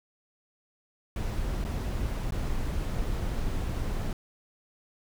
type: noise with dropouts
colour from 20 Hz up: brown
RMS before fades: -30 dBFS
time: 1.16-4.13 s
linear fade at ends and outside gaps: 2 ms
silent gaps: 1.642-1.649 / 2.308-2.321 s
effects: none